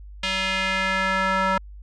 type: tone with band-pass filter sweep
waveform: square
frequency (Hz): 190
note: F#3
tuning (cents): +46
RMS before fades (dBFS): -23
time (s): 0.23-1.58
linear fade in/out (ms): 5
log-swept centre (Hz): 3000 to 1200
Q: 1.8
effects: added 50 Hz sine -38 dBFS peak until 1.82 s + resampled to 22050 Hz